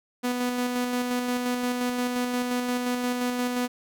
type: tone with tremolo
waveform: sawtooth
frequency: 246.9 Hz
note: B3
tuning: in tune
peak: -20 dBFS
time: 0.23-3.68 s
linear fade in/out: 20 ms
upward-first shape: square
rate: 5.7 Hz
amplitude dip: 30%
effects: none